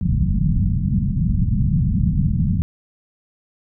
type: low-pass noise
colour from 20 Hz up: white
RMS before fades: -18 dBFS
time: 0.01-2.62 s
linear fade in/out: 0 ms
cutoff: 200 Hz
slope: 48 dB/octave
effects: none